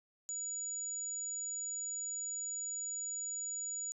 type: tone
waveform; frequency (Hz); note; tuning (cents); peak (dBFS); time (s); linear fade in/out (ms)
sine; 6900; A8; -35; -36; 0.29-3.92; 0
effects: tanh soft clip ceiling -34 dBFS + 13-bit